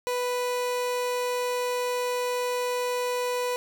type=tone; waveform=30% pulse; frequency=493.9 Hz; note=B4; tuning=in tune; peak=-23 dBFS; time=0.07-3.56 s; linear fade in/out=0 ms; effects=none